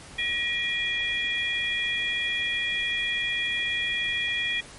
sine tone cluster, 1905 / 2418 / 3330 Hz, A#6 / D7 / G#7, +37 / +50 / +4 cents, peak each -29 dBFS, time 0.18-4.61 s, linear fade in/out 10 ms, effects pink hiss -45 dBFS RMS until 4.78 s + MP3 48 kbps

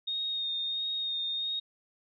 sine tone with vibrato, 3700 Hz, A#7, 14 cents flat, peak -30 dBFS, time 0.07-1.6 s, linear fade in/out 10 ms, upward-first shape sine, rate 1.5 Hz, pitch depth 18 cents each way, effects none

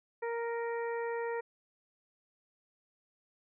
harmonic tone, 466.2 Hz, A#4, in tune, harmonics 1 / 2 / 3 / 4 / 5, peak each -34 / -40 / -48 / -44 / -52 dBFS, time 0.22-1.41 s, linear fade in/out 10 ms, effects none

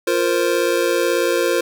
square chord, F suspended fourth, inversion none, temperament just, 349.2 / 465.6 / 523.8 Hz, F4 / Bb4 / C5, 0 / -2 / +2 cents, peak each -21 dBFS, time 0.07-1.61 s, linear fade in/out 5 ms, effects none

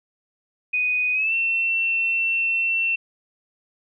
sine tone with pitch glide, 2489 to 2699 Hz, D#7 to E7, 0 to +40 cents, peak -19 dBFS, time 0.73-2.96 s, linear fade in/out 10 ms, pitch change +140 cents, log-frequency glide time 1.13-1.34 s, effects none

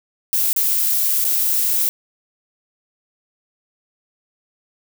violet noise with dropouts, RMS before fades -18 dBFS, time 0.33-1.89 s, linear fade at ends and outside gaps 0 ms, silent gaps 0.53-0.563 / 1.242-1.249 s, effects none

